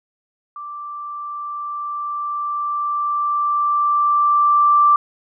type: tone with level ramp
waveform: sine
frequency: 1174 Hz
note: D6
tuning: 1 cent flat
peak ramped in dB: -29 to -9 dBFS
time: 0.56-4.96 s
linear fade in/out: 2 ms
effects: none